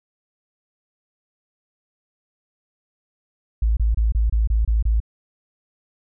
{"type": "tone bursts", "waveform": "sine", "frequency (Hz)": 55, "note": "A1", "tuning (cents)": 0, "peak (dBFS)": -15, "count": 8, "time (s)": [3.62, 5.002], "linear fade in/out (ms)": 5, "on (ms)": 150, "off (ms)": 26, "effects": []}